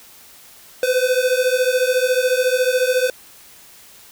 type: beating tone pair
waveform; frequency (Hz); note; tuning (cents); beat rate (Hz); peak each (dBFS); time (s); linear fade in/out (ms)
square; 500 / 514; B4 / C5; +21 / -31; 14; -19; 0.83-3.1; 2
effects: white hiss -45 dBFS RMS until 4.11 s